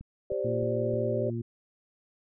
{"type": "click train", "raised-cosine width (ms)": 5, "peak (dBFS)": -32, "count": 4, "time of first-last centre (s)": [0.01, 0.939], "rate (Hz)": 3.23}
{"type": "chord", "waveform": "sine", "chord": "G suspended fourth", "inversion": "none", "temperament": "equal", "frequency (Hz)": [392, 523.3, 587.3], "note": ["G4", "C5", "D5"], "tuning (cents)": [0, 0, 0], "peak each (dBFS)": -32, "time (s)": [0.3, 1.3], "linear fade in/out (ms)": 5}
{"type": "harmonic tone", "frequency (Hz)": 116.54, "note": "A#2", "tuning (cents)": 0, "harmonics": [1, 2, 3], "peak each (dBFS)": [-32, -35, -37], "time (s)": [0.44, 1.42], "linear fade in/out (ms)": 10}
{"effects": []}